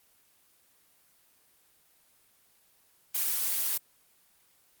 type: noise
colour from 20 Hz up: blue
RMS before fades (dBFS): -29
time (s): 3.14-3.78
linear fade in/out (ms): 10
effects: white hiss -65 dBFS RMS until 4.8 s + Opus 24 kbps